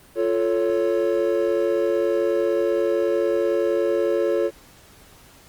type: chord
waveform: triangle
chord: F augmented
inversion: none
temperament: equal with one note detuned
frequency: 349.2 / 440 / 556 Hz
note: F4 / A4 / C#5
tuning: 0 / 0 / +5 cents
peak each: -21 dBFS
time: 0.15-4.51 s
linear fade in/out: 50 ms
effects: pink hiss -50 dBFS RMS until 5.48 s + Opus 32 kbps